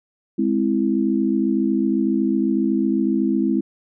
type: chord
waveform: sine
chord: Ab augmented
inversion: none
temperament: equal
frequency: 207.7 / 261.6 / 329.6 Hz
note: Ab3 / C4 / E4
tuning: 0 / 0 / 0 cents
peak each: -21 dBFS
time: 0.38-3.61 s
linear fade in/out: 10 ms
effects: none